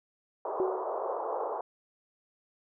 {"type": "band-pass noise", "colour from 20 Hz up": "pink", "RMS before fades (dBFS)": -34, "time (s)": [0.45, 1.61], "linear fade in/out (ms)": 2, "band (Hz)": [410, 1100], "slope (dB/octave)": 48}
{"type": "tone with exponential decay", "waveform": "sine", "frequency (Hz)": 374.6, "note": "F#4", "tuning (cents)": 21, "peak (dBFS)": -24, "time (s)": [0.6, 1.11], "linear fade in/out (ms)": 1, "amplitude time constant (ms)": 110}
{"effects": []}